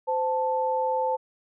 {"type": "tone pair together", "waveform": "sine", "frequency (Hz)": [516.1, 880], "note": ["C5", "A5"], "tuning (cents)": [-24, 0], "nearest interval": "major sixth", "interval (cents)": 924, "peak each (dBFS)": [-26, -25], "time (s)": [0.07, 1.17], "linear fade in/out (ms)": 20, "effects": []}